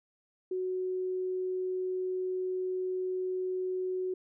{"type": "tone", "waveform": "sine", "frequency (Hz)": 370, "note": "F#4", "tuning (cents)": 0, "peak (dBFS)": -30, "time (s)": [0.51, 4.14], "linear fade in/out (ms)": 5, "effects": []}